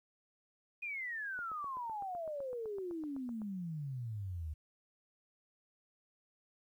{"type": "exponential sweep", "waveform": "sine", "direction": "down", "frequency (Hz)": [2489, 74], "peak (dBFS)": -38, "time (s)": [0.82, 4.54], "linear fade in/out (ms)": 10}
{"type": "click train", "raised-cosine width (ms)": 1, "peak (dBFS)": -39, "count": 17, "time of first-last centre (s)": [1.39, 3.418], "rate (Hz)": 7.89}
{"effects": ["12-bit"]}